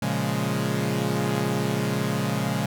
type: chord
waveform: sawtooth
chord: Bb minor seventh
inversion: none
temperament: equal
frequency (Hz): 116.54 / 138.59 / 174.61 / 207.7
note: Bb2 / Db3 / F3 / Ab3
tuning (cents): 0 / 0 / 0 / 0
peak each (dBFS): -26 / -24 / -26 / -24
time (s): 0.02-2.66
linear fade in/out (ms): 5
effects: none